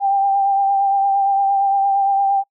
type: tone with vibrato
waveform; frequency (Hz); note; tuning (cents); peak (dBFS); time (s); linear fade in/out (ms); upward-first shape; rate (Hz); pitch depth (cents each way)
sine; 790; G5; +13; -13; 0-2.44; 50; triangle; 8.7; 28
effects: noise-tail reverb RT60 0.1 s tail -26 dB re dry